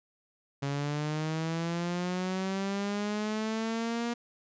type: linear sweep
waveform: sawtooth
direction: up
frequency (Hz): 138.59 to 238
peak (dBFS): -26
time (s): 0.62-4.14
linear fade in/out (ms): 10
effects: resampled to 16000 Hz